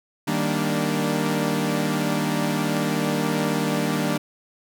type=chord; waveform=sawtooth; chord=Eb major seventh; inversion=none; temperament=equal with one note detuned; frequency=155.56 / 196 / 233.1 / 292.5 Hz; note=Eb3 / G3 / Bb3 / D4; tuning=0 / 0 / 0 / -7 cents; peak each=-23 dBFS; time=0.27-4.18 s; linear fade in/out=10 ms; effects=none